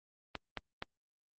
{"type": "clicks", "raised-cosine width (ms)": 0.3, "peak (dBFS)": -21, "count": 3, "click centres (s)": [0.353, 0.573, 0.824], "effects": ["Opus 32 kbps"]}